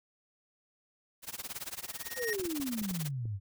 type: noise with tremolo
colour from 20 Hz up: white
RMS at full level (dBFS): -38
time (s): 1.22-3.11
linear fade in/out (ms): 50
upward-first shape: sine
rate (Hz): 18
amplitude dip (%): 95
type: tone with exponential growth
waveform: square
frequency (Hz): 1864.7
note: A#6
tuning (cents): 0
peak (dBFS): -31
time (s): 1.77-2.33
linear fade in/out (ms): 0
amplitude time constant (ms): 120
type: exponential sweep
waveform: sine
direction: down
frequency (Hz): 527 to 93.1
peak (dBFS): -33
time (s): 2.16-3.4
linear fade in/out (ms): 50
type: clicks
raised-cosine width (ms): 3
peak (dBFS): -34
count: 6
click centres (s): 2.397 / 2.454 / 2.6 / 2.816 / 2.911 / 3.255
effects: none